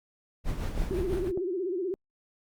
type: noise with tremolo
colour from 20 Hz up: brown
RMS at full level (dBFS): -29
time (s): 0.44-1.32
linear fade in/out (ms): 50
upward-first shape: sine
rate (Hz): 6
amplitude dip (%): 50
type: clicks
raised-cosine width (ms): 2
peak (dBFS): -23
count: 4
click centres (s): 0.777 / 0.819 / 0.91 / 1.375
type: tone with vibrato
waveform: sine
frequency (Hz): 366.4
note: F#4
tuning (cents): -17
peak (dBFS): -28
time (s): 0.91-1.94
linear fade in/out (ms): 0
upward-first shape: sine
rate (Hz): 16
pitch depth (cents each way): 130
effects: Opus 48 kbps